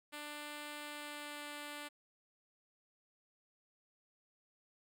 5% pulse tone with pitch glide, 295.7 to 293.5 Hz, D4 to D4, +12 to -1 cents, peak -33 dBFS, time 0.12-1.89 s, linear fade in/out 20 ms, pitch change -13 cents, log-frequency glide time 0.76-1.44 s, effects none

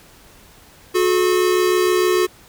square tone pair together, 363.5 / 430.1 Hz, F#4 / A4, -31 / -39 cents, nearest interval minor third, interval 292 cents, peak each -16 / -21 dBFS, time 0.94-2.27 s, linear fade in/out 20 ms, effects pink hiss -47 dBFS RMS until 2.48 s

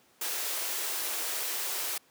white high-pass noise, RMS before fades -33 dBFS, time 0.21-1.98 s, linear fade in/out 5 ms, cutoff 310 Hz, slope 48 dB/octave, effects pink hiss -63 dBFS RMS until 2.1 s + high-pass 200 Hz 12 dB/octave

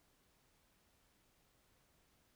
silence, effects pink hiss -74 dBFS RMS until 2.35 s

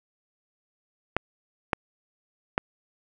clicks, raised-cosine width 0.5 ms, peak -7 dBFS, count 3, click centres 1.166 / 1.732 / 2.579 s, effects none

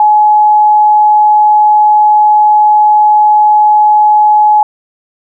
sine tone, 846 Hz, G#5, 32 cents sharp, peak -3 dBFS, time 0-4.63 s, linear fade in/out 2 ms, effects none

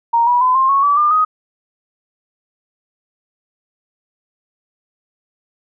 sine tone with pitch steps, 932.3 / 972.5 / 1014.3 / 1058 / 1103.6 / 1151.1 / 1200.7 / 1252.4 Hz, A#5 / B5 / B5 / C6 / C#6 / D6 / D6 / D#6, 0 / -27 / +46 / +19 / -8 / -35 / +38 / +11 cents, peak -10 dBFS, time 0.13-1.25 s, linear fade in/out 10 ms, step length 140 ms, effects none

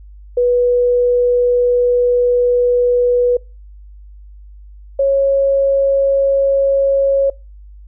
sine tone pair in turn, 489.3 / 549.2 Hz, B4 / C#5, -16 / -16 cents, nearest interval major second, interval 200 cents, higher second, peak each -10 / -10 dBFS, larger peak neither, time 0.37-3.37 / 4.99-7.3 s, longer first, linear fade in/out 5 ms, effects noise-tail reverb RT60 0.3 s tail -25 dB re dry + added 50 Hz sine -35 dBFS peak until 7.87 s

